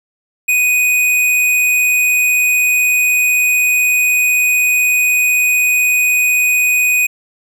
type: tone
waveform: square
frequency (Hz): 2489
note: D#7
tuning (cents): 0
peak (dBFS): -11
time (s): 0.48-7.07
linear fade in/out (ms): 10
effects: none